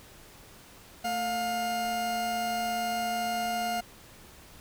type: tone pair together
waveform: 40% pulse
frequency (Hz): 223.6 / 708.5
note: A3 / F5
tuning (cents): +28 / +25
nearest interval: octave + minor sixth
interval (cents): 1997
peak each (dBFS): -37 / -28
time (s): 1.04-3.81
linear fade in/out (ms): 10
effects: pink hiss -52 dBFS RMS until 4.6 s